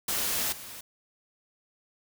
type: noise with level steps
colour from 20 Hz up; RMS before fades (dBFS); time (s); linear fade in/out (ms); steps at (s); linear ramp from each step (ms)
white; -29 / -43; 0.08-0.81; 5; 0.52; 5
effects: none